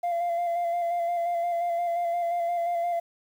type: tone with vibrato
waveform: sine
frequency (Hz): 690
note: F5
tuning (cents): -21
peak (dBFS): -22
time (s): 0.03-3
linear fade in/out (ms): 10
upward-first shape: square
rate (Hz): 5.7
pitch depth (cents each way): 22
effects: tanh soft clip ceiling -23 dBFS + 9-bit